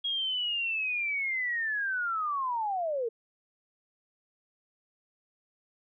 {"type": "linear sweep", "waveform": "sine", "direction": "down", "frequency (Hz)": [3301, 440], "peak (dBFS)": -28, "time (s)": [0.04, 3.09], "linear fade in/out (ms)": 10, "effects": []}